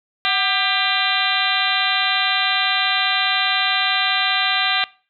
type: harmonic tone with a mistuned harmonic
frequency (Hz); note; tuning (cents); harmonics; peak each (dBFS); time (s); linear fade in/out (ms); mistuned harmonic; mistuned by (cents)
397.2; G4; +23; 2 / 3 / 4 / 5 / 6 / 7 / 8 / 9 / 10; -25 / -25 / -25 / -25 / -25 / -25 / -25 / -25 / -25; 0.25-4.84; 0; 2; -94
effects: noise-tail reverb RT60 0.4 s tail -23 dB re dry